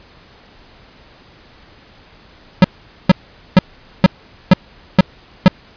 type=tone bursts; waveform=square; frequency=185 Hz; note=F#3; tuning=in tune; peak=-3 dBFS; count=7; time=2.62-5.481 s; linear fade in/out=2 ms; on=23 ms; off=450 ms; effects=pink hiss -45 dBFS RMS until 5.76 s + resampled to 11025 Hz